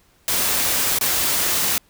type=noise with dropouts; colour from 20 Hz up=white; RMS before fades=-20 dBFS; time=0.28-1.78 s; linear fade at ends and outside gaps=1 ms; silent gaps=0.987-1.01 s; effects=pink hiss -58 dBFS RMS until 1.89 s